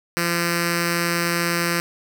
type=tone with notch filter; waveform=5% pulse; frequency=171.3 Hz; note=F3; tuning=33 cents flat; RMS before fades=-22 dBFS; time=0.17-1.8 s; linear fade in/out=0 ms; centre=780 Hz; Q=0.92; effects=none